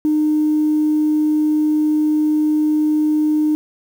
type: tone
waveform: sine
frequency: 305.1 Hz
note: D#4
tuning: 34 cents flat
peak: -12 dBFS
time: 0.05-3.55 s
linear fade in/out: 0 ms
effects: tanh soft clip ceiling -9 dBFS + 7-bit